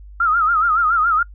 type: tone with vibrato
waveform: sine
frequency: 1318.5 Hz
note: E6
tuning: in tune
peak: -13 dBFS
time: 0.2-1.23 s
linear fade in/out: 5 ms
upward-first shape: sine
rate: 7.1 Hz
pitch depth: 120 cents each way
effects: noise-tail reverb RT60 0.1 s tail -26 dB re dry + added 50 Hz sine -36 dBFS peak until 1.34 s